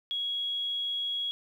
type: tone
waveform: sine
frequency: 3322 Hz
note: G#7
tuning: in tune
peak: -29 dBFS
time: 0.11-1.31 s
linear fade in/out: 0 ms
effects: 10-bit